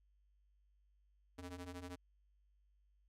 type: ring-modulated tone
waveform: sawtooth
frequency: 177.5 Hz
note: F3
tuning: 28 cents sharp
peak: -40 dBFS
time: 1.38-1.96 s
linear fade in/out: 10 ms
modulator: 95.1 Hz
effects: added 50 Hz sine -70 dBFS peak until 3.08 s + low-pass 12000 Hz 12 dB/octave